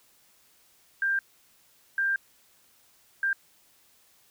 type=tone bursts at uneven times; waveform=sine; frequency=1588 Hz; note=G6; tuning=22 cents sharp; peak=-23 dBFS; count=3; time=1.02-1.19 / 1.98-2.16 / 3.23-3.33 s; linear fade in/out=2 ms; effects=white hiss -62 dBFS RMS until 4.3 s